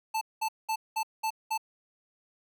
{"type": "tone bursts", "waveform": "square", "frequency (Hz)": 880, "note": "A5", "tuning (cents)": 0, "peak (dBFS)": -28, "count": 6, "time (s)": [0.14, 1.578], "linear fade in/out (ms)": 10, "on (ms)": 73, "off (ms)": 200, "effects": []}